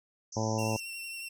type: band-pass noise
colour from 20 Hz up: white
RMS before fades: -44 dBFS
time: 0.32-0.8 s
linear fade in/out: 5 ms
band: 5400 to 6300 Hz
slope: 96 dB/octave
type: harmonic tone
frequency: 110 Hz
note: A2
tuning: in tune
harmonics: 1 / 2 / 3 / 4 / 5 / 6 / 7 / 8 / 9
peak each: -32 / -35 / -39 / -39 / -36 / -41 / -40 / -39 / -43 dBFS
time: 0.36-0.77 s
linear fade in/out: 10 ms
type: tone with vibrato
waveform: sawtooth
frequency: 2718 Hz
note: F7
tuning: 48 cents flat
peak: -35 dBFS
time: 0.58-1.29 s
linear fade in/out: 10 ms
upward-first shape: sine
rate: 11 Hz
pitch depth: 20 cents each way
effects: none